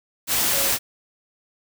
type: tone in noise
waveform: sine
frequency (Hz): 554.4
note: C#5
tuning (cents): 0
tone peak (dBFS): -32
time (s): 0.5-0.72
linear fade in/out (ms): 50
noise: white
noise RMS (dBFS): -21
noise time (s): 0.27-0.79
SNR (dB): -14
effects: none